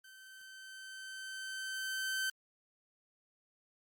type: tone with level ramp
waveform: sawtooth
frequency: 1542 Hz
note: G6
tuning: 29 cents flat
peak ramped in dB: -51 to -29 dBFS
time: 0.04-2.3 s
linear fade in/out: 5 ms
effects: Opus 32 kbps